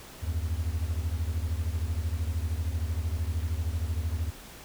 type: beating tone pair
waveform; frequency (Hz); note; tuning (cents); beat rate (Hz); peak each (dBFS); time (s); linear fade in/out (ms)
triangle; 77.1 / 90.1; D#2 / F#2; -15 / -45; 13; -27 / -30; 0.22-4.31; 20
effects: pink hiss -47 dBFS RMS until 4.64 s